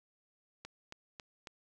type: click train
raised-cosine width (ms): 0.2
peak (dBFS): -28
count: 4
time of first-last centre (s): 0.65-1.472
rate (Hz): 3.65
effects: none